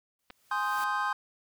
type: noise with exponential growth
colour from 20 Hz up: white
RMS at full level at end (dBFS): -42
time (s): 0.19-0.84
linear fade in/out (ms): 1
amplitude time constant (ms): 140
type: clicks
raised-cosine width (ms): 0.3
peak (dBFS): -30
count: 2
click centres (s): 0.302 / 0.306
type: chord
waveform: triangle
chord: Ab major seventh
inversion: none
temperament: equal with one note detuned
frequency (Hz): 830.6 / 1046.5 / 1244.5 / 1562.6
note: Ab5 / C6 / Eb6 / G6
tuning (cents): 0 / 0 / 0 / -6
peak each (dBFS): -32 / -30 / -32 / -31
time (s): 0.51-1.13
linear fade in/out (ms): 5
effects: none